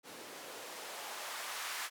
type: noise with band-pass filter sweep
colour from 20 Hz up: blue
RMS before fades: -44 dBFS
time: 0.03-1.9 s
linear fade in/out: 50 ms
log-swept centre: 300 to 1300 Hz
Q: 1.1
effects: none